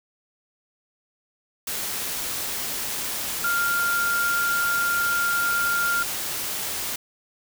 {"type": "tone in noise", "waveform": "sine", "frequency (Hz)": 1396.9, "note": "F6", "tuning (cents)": 0, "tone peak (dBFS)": -21, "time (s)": [3.44, 6.03], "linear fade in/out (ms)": 5, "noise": "white", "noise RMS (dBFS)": -29, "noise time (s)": [1.67, 6.96], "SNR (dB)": 5, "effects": []}